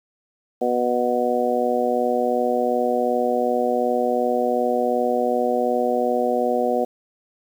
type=harmonic tone; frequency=122.7 Hz; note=B2; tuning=11 cents flat; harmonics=2 / 3 / 4 / 5 / 6; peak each=-26 / -27 / -22 / -25 / -24 dBFS; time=0.61-6.85 s; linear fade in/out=10 ms; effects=8-bit